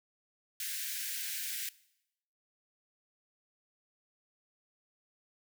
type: high-pass noise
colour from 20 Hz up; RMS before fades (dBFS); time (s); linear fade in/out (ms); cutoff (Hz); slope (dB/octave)
white; -38; 0.6-1.69; 2; 1500; 96
effects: noise-tail reverb RT60 0.8 s tail -20 dB re dry